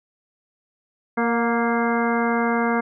harmonic tone with a mistuned harmonic, 233.1 Hz, A#3, in tune, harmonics 1 / 2 / 3 / 4 / 5 / 6 / 7 / 9, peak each -22 / -25 / -27 / -28 / -29 / -30 / -30 / -32 dBFS, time 1.17-2.81 s, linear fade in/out 10 ms, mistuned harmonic 3, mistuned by +28 cents, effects none

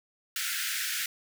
pink high-pass noise, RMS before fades -32 dBFS, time 0.36-1.06 s, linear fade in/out 2 ms, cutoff 1400 Hz, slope 96 dB/octave, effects none

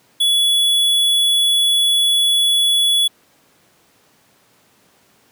square tone, 3400 Hz, G#7, 40 cents sharp, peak -13 dBFS, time 0.2-3.08 s, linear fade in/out 10 ms, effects pink hiss -55 dBFS RMS until 5.31 s + high-pass 150 Hz 12 dB/octave

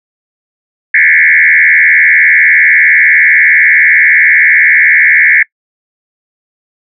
sine tone with frequency modulation, 1952 Hz, B6, 21 cents flat, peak -3 dBFS, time 0.94-5.43 s, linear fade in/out 5 ms, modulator 79.9 Hz, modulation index 3.7, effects noise-tail reverb RT60 0.1 s tail -25 dB re dry

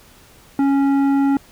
sine tone with tanh clipping, 276.8 Hz, C#4, 2 cents flat, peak -15 dBFS, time 0.59-1.37 s, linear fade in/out 2 ms, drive 11 dB, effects pink hiss -48 dBFS RMS until 1.51 s

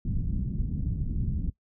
pink low-pass noise, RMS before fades -29 dBFS, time 0.05-1.5 s, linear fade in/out 5 ms, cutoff 210 Hz, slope 24 dB/octave, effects noise-tail reverb RT60 0.1 s tail -19 dB re dry

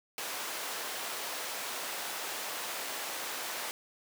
pink high-pass noise, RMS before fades -38 dBFS, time 0.18-3.71 s, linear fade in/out 0 ms, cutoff 590 Hz, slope 12 dB/octave, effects none

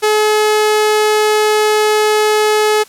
sawtooth tone, 426.5 Hz, G#4, 46 cents sharp, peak -6 dBFS, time 0.02-2.84 s, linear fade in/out 20 ms, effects white hiss -42 dBFS RMS until 2.88 s + low-pass 12000 Hz 12 dB/octave

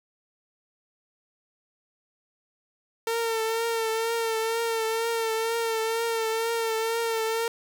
sawtooth tone with vibrato, 453.2 Hz, A#4, 49 cents flat, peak -21 dBFS, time 3.07-7.48 s, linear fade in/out 2 ms, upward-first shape triangle, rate 2.1 Hz, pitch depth 43 cents each way, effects 10-bit

